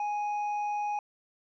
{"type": "tone with hard clipping", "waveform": "sine", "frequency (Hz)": 830.6, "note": "G#5", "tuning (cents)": 0, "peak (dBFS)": -30, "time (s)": [0, 0.99], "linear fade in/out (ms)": 2, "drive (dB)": 4, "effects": ["resampled to 16000 Hz"]}